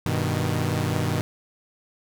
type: chord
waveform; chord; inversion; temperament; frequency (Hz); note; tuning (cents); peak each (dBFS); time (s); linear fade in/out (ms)
sawtooth; G augmented; none; equal; 98 / 123.47 / 155.56; G2 / B2 / D#3; 0 / 0 / 0; -23; 0.06-1.21; 0
effects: none